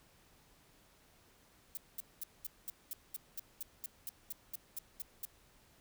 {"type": "noise bursts", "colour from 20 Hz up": "violet", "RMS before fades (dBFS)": -41, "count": 16, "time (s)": [1.75, 5.252], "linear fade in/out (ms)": 2, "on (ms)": 22, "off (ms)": 210, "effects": ["pink hiss -66 dBFS RMS until 5.8 s"]}